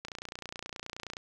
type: click train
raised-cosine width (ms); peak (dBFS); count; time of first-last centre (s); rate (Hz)
0.2; -22; 34; 0.05-1.169; 29.5
effects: none